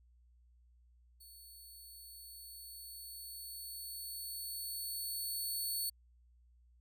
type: tone with level ramp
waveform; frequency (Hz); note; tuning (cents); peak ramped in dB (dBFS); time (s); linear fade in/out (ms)
5% pulse; 4435; C#8; 0; -48 to -28; 1.2-5.9; 10
effects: added 60 Hz sine -63 dBFS peak until 6.8 s

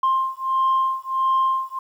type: beating tone pair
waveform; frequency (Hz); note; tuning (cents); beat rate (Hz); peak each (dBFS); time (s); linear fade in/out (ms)
sine; 1055 / 1056.5; C6 / C6; +14 / +16; 1.5; -20; 0.03-1.79; 5
effects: tanh soft clip ceiling -13 dBFS + 9-bit

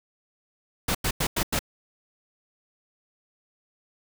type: noise bursts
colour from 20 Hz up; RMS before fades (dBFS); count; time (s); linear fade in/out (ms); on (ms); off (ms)
pink; -25; 5; 0.88-1.592; 5; 68; 93
effects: none

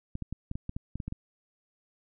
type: clicks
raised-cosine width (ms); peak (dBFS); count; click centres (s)
5; -22; 11; 0.154 / 0.223 / 0.326 / 0.514 / 0.555 / 0.694 / 0.765 / 0.956 / 1.002 / 1.08 / 1.124
effects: none

